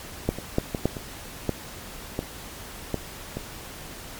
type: clicks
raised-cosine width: 2 ms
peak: -8 / -20 / -7 / -12 / -7 / -20 / -9 / -12 / -11 / -16 dBFS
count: 10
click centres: 0.29 / 0.386 / 0.584 / 0.748 / 0.856 / 0.968 / 1.493 / 2.191 / 2.943 / 3.37 s
effects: pink hiss -40 dBFS RMS until 4.19 s + MP3 96 kbps